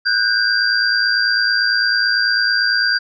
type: tone cluster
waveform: sine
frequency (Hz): 1480 / 1589 / 4747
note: F#6 / G6 / D8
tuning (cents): 0 / +23 / +18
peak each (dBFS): -18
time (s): 0.05-2.99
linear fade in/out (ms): 20
effects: none